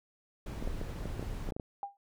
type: noise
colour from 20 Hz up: brown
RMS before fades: -38 dBFS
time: 0.46-1.51 s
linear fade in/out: 5 ms
type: clicks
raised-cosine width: 2 ms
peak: -25 dBFS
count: 10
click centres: 0.625 / 0.675 / 0.814 / 1.056 / 1.195 / 1.227 / 1.489 / 1.522 / 1.565 / 1.598 s
type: tone with exponential decay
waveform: sine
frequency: 801 Hz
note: G5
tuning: 37 cents sharp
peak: -31 dBFS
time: 1.83-1.97 s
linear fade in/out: 1 ms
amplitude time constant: 29 ms
effects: none